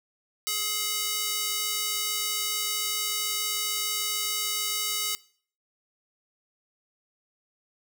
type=tone with high-pass filter; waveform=square; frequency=423.4 Hz; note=G#4; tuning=33 cents sharp; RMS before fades=-29 dBFS; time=0.47-5.15 s; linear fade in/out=0 ms; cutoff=3400 Hz; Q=0.63; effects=noise-tail reverb RT60 0.5 s tail -21 dB re dry